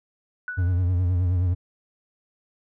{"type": "tone with exponential decay", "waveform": "sine", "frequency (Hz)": 1480, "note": "F#6", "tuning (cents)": 0, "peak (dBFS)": -26, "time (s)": [0.48, 0.88], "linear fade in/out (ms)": 1, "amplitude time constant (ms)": 85}
{"type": "tone with vibrato", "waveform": "triangle", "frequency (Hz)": 89.8, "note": "F2", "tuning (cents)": 49, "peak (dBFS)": -17, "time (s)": [0.57, 1.55], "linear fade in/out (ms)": 20, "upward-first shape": "sine", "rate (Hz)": 9.5, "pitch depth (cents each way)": 63}
{"effects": []}